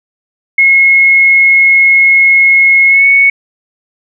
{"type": "tone with pitch glide", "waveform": "sine", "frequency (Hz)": [2169, 2217], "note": ["C#7", "C#7"], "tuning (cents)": [-38, 0], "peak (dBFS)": -3, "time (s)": [0.58, 3.3], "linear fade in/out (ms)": 5, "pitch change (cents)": 38, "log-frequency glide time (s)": [2.88, 3.06], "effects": []}